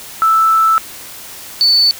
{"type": "tone pair in turn", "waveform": "triangle", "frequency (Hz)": [1318.5, 4489], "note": ["E6", "C#8"], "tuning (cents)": [0, 21], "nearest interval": "octave + major sixth", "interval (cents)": 2121, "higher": "second", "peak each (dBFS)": -4, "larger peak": "neither", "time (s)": [[0.22, 0.78], [1.61, 1.91]], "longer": "first", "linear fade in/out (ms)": 0, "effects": ["tanh soft clip ceiling -6 dBFS", "white hiss -32 dBFS RMS until 1.99 s"]}